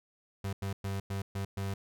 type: tone bursts at uneven times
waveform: 35% pulse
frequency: 98 Hz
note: G2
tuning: in tune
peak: -31 dBFS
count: 6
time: 0.44-0.53 / 0.62-0.73 / 0.84-1 / 1.1-1.22 / 1.35-1.45 / 1.57-1.74 s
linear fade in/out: 5 ms
effects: none